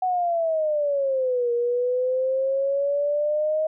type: exponential two-way sweep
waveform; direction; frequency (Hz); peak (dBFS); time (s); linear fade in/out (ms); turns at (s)
sine; down then up; 748 to 473.1 to 629; -20; 0.02-3.67; 5; 1.52
effects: none